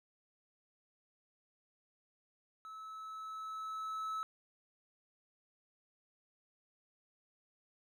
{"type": "tone with level ramp", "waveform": "triangle", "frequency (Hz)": 1300, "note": "E6", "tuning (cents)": -24, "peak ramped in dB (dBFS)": [-45, -34], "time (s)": [2.65, 4.23], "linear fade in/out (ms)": 0, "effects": []}